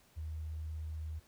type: tone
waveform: sine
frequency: 78.4 Hz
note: D#2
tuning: 14 cents sharp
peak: -38 dBFS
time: 0.16-1.2 s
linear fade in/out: 20 ms
effects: pink hiss -66 dBFS RMS until 1.27 s